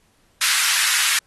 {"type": "high-pass noise", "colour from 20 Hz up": "pink", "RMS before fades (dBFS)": -19, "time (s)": [0.41, 1.19], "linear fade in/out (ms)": 5, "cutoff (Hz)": 1400, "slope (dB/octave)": 24, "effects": ["pink hiss -61 dBFS RMS until 1.26 s", "AAC 32 kbps"]}